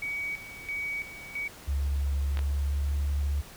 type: tone with tremolo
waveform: sine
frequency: 2260 Hz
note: C#7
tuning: 33 cents sharp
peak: -30 dBFS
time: 0.02-1.48 s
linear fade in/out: 5 ms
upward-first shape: square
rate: 1.5 Hz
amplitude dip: 75%
type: tone with pitch glide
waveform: sine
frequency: 70 to 71.39 Hz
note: C#2 to D2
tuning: +18 to -48 cents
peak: -25 dBFS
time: 1.67-3.42 s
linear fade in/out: 20 ms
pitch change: +34 cents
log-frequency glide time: 2.29-2.99 s
type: clicks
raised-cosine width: 0.3 ms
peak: -21 dBFS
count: 2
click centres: 2.372 / 2.391 s
effects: pink hiss -48 dBFS RMS until 3.56 s